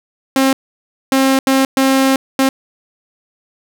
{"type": "tone bursts at uneven times", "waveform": "sawtooth", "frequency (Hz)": 267.3, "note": "C4", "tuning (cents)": 37, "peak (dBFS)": -6, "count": 5, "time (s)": [[0.36, 0.53], [1.12, 1.39], [1.47, 1.65], [1.77, 2.16], [2.39, 2.49]], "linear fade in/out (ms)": 2, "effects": []}